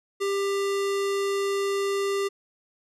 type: tone with low-pass filter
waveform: square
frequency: 396.7 Hz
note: G4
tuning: 21 cents sharp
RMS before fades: -26 dBFS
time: 0.2-2.29 s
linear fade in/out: 20 ms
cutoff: 10000 Hz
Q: 0.75
effects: none